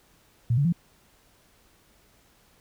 sine tone with pitch steps, 118.2 / 142.2 / 171.07 Hz, A#2 / C#3 / F3, +24 / +45 / -36 cents, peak -19 dBFS, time 0.5-0.725 s, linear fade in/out 5 ms, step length 75 ms, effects pink hiss -61 dBFS RMS until 2.6 s

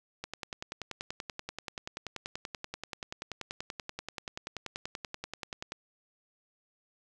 click train, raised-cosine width 0.2 ms, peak -20 dBFS, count 58, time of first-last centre 0.24-5.721 s, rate 10.4 Hz, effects none

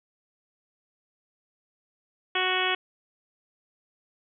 harmonic tone, 370 Hz, F#4, in tune, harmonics 1 / 2 / 3 / 4 / 5 / 6 / 7 / 8 / 9, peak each -32 / -32 / -32 / -32 / -32 / -32 / -32 / -32 / -32 dBFS, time 2.35-2.75 s, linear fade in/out 5 ms, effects none

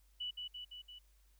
sine tone with echo, 2960 Hz, F#7, in tune, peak -38 dBFS, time 0.2-0.31 s, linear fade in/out 10 ms, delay 170 ms, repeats 4, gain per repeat -3 dB, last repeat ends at 0.99 s, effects added 50 Hz sine -65 dBFS peak until 1.39 s + white hiss -75 dBFS RMS until 1.39 s

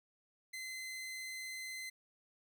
sawtooth tone, 2056 Hz, C7, 31 cents flat, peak -39 dBFS, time 0.53-1.9 s, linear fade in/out 10 ms, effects none

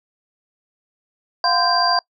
sine tone cluster, 700 / 755 / 1027 / 1577 / 4746 Hz, F5 / F#5 / C6 / G6 / D8, +4 / +35 / -33 / +10 / +17 cents, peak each -20 / -27 / -20 / -25 / -19 dBFS, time 1.44-1.99 s, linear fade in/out 2 ms, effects noise-tail reverb RT60 0.1 s tail -26 dB re dry

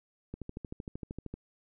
click train, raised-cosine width 3 ms, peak -26 dBFS, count 14, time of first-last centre 0.34-1.34 s, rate 13 Hz, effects none

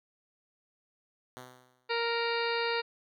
5% pulse tone with exponential decay, 126.6 Hz, B2, 43 cents sharp, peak -31 dBFS, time 1.37-1.97 s, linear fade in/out 0 ms, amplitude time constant 130 ms
harmonic tone, 466.2 Hz, A#4, in tune, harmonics 1 / 2 / 3 / 4 / 5 / 6 / 8 / 9 / 10, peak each -32 / -35 / -37 / -38 / -39 / -40 / -41 / -42 / -42 dBFS, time 1.89-2.82 s, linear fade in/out 20 ms
effects none

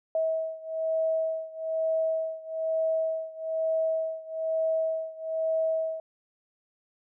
sine beating tone pair, 643 / 644.1 Hz, E5 / E5, -43 / -40 cents, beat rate 1.1 Hz, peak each -28 / -30 dBFS, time 0.15-6 s, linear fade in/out 2 ms, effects none

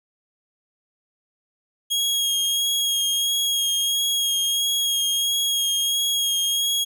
sawtooth tone with vibrato, 3277 Hz, G#7, 24 cents flat, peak -17 dBFS, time 1.9-6.85 s, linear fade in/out 20 ms, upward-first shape sine, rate 1.5 Hz, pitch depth 20 cents each way, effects none

